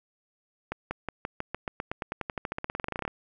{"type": "accelerating click train", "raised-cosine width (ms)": 0.5, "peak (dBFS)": -16, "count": 29, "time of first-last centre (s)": [0.72, 3.079], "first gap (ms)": 190, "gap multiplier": 0.93, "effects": []}